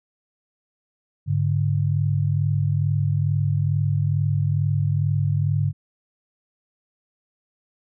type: tone pair together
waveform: sine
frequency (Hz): 102.42 / 144.7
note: G#2 / D3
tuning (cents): -24 / -25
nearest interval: tritone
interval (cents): 599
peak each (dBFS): -21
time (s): 1.26-5.73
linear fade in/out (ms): 50
effects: none